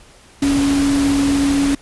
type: tone in noise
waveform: sine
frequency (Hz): 280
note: C#4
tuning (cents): +18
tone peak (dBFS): -13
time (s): 0.42-1.75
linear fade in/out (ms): 5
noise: pink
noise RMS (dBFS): -24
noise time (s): 0.42-1.75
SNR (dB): +8
effects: pink hiss -46 dBFS RMS until 1.81 s + resampled to 24000 Hz